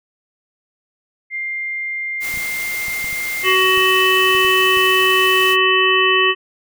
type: tone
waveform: sine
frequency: 2100 Hz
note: C7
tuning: 6 cents sharp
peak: -21 dBFS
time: 1.3-3.57 s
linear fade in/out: 50 ms
type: noise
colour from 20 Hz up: white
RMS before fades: -29 dBFS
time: 2.2-5.57 s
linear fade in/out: 50 ms
type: clicks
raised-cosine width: 5 ms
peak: -25 dBFS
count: 9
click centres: 2.341 / 2.374 / 2.883 / 3.043 / 3.129 / 3.776 / 4.35 / 4.449 / 4.772 s
type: harmonic tone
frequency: 375.2 Hz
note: F#4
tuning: 24 cents sharp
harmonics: 1 / 3 / 5 / 7 / 8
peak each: -18 / -18 / -18 / -18 / -18 dBFS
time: 3.43-6.35 s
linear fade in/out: 50 ms
effects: none